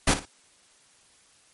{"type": "noise with echo", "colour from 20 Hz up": "pink", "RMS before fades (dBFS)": -20, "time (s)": [0.07, 0.14], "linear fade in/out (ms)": 5, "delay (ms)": 57, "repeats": 2, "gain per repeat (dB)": -12, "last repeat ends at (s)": 0.254, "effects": ["white hiss -59 dBFS RMS until 1.53 s", "MP3 48 kbps"]}